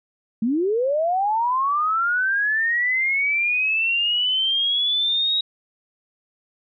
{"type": "linear sweep", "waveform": "sine", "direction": "up", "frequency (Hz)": [210, 3821], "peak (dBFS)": -18, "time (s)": [0.42, 5.41], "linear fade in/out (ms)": 5, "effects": []}